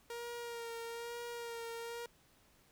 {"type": "tone with vibrato", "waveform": "sawtooth", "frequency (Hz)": 468.5, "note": "A#4", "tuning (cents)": 9, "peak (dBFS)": -38, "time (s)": [0.1, 2.06], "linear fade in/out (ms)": 2, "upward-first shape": "sine", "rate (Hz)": 1.1, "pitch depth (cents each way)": 25, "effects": ["pink hiss -68 dBFS RMS until 2.71 s"]}